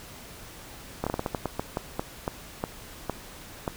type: slowing click train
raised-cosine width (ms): 1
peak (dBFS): -13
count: 15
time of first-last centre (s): 1.04-3.678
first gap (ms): 26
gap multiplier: 1.27
effects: pink hiss -45 dBFS RMS until 3.76 s